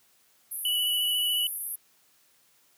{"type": "band-pass noise", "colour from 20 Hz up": "pink", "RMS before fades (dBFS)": -35, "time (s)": [0.51, 1.76], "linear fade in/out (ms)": 10, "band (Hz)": [10000, 13000], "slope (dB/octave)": 96}
{"type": "tone with vibrato", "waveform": "triangle", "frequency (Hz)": 2960, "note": "F#7", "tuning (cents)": 0, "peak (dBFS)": -23, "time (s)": [0.65, 1.47], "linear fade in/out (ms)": 2, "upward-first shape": "sine", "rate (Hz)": 14, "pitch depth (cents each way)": 15}
{"effects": ["white hiss -64 dBFS RMS until 2.77 s", "high-pass 100 Hz 12 dB/octave"]}